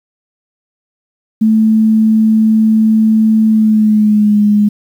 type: tone with pitch glide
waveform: sine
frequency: 219.3 to 208 Hz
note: A3 to G#3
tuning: -6 to +3 cents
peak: -6 dBFS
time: 1.41-4.69 s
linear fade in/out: 10 ms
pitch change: -91 cents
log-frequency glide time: 3.47-4.38 s
effects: 7-bit